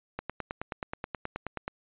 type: click train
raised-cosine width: 0.5 ms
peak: -18 dBFS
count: 15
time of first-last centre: 0.19-1.679 s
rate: 9.4 Hz
effects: resampled to 8000 Hz